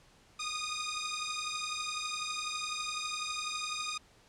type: beating tone pair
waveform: 10% pulse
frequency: 1227 / 1239 Hz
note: D#6 / D#6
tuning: -25 / -8 cents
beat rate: 12 Hz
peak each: -29 dBFS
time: 0.39-3.98 s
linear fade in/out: 10 ms
effects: pink hiss -62 dBFS RMS until 4.28 s + low-pass 8000 Hz 12 dB/octave